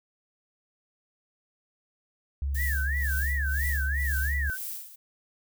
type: tone with pitch glide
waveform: sine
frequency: 69.3 to 69.94 Hz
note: C#2 to C#2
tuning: 0 to +16 cents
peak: -26 dBFS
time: 2.42-4.5 s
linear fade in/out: 0 ms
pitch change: +16 cents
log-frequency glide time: 2.59-3.44 s
type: noise with tremolo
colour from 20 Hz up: violet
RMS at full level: -35 dBFS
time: 2.54-4.96 s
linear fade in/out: 10 ms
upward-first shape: sine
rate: 2 Hz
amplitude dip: 80%
type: tone with vibrato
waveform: sine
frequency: 1726 Hz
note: A6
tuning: 34 cents flat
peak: -29 dBFS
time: 2.55-4.58 s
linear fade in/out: 50 ms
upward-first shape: sine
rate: 2.9 Hz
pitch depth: 230 cents each way
effects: none